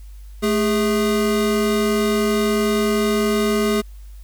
square tone pair together, 217.2 / 410.6 Hz, A3 / G#4, -22 / -20 cents, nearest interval major seventh, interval 1102 cents, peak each -20 dBFS, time 0.42-3.82 s, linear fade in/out 20 ms, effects added 50 Hz sine -35 dBFS peak until 4.23 s + white hiss -56 dBFS RMS until 4.23 s

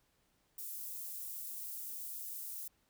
white high-pass noise, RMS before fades -44 dBFS, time 0.58-2.68 s, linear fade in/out 5 ms, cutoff 11000 Hz, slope 12 dB/octave, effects pink hiss -75 dBFS RMS until 2.89 s

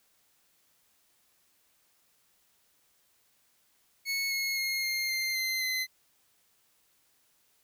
25% pulse tone with pitch steps, 2200 / 2173 / 2147 / 2121 / 2096 / 2071 / 2046 Hz, C#7 / C#7 / C7 / C7 / C7 / C7 / C7, -14 / -35 / +44 / +23 / +2 / -18 / -39 cents, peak -25 dBFS, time 4.05-5.87 s, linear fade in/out 50 ms, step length 260 ms, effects white hiss -69 dBFS RMS until 7.63 s

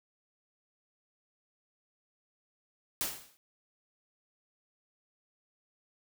white noise with exponential decay, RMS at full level -30 dBFS, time 3.01-3.37 s, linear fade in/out 0 ms, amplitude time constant 78 ms, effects none

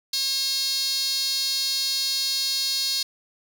sawtooth tone with high-pass filter, 540 Hz, C#5, 45 cents flat, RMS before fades -25 dBFS, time 0.13-3.03 s, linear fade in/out 5 ms, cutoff 4400 Hz, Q 5.5, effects none

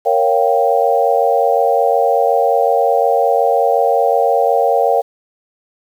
sine chord, G half-diminished seventh, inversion first, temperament equal, 466.2 / 554.4 / 698.5 / 784 Hz, Bb4 / Db5 / F5 / G5, 0 / 0 / 0 / 0 cents, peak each -16 dBFS, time 0.05-5.02 s, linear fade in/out 20 ms, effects 7-bit

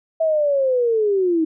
sine linear sweep, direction down, 654 to 311.1 Hz, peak -15 dBFS, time 0.2-1.45 s, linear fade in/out 10 ms, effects none

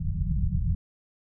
pink low-pass noise, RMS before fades -26 dBFS, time 0-0.75 s, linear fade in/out 5 ms, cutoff 190 Hz, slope 96 dB/octave, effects none

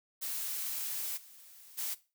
blue noise with level steps, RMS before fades -37 / -55 / -36 dBFS, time 0.21-1.95 s, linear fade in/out 20 ms, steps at 1.16 / 1.77 s, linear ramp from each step 20 ms, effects noise-tail reverb RT60 0.3 s tail -17 dB re dry

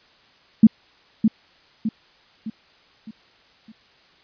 sine tone with echo, 220 Hz, A3, in tune, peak -5 dBFS, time 0.63-0.67 s, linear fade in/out 5 ms, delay 610 ms, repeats 5, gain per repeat -7 dB, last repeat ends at 3.72 s, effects white hiss -55 dBFS RMS until 4.23 s + resampled to 11025 Hz

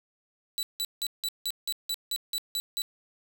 sawtooth tone bursts, 3951 Hz, B7, in tune, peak -25 dBFS, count 11, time 0.58-2.819 s, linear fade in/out 0 ms, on 49 ms, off 170 ms, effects none

